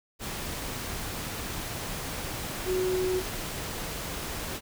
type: tone in noise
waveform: sine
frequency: 370 Hz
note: F#4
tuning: in tune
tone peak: -25 dBFS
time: 2.65-3.23 s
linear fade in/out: 50 ms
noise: pink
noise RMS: -35 dBFS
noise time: 0.19-4.61 s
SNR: +7 dB
effects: none